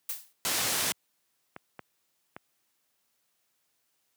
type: noise with exponential decay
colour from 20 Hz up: blue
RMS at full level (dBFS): -30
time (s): 0.09-0.33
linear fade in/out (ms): 5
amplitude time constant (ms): 52
type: low-pass noise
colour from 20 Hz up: white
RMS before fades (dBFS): -29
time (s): 0.45-0.92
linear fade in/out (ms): 0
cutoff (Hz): 11000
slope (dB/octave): 12
type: clicks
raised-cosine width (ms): 0.5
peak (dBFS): -25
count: 4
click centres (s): 0.612 / 1.564 / 1.793 / 2.365
effects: white hiss -75 dBFS RMS until 4.16 s + high-pass 100 Hz 12 dB/octave